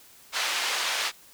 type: band-pass noise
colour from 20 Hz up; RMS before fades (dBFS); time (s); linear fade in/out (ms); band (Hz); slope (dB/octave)
white; -28; 0.32-1.12; 50; 750 to 4200; 12
effects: white hiss -53 dBFS RMS until 1.33 s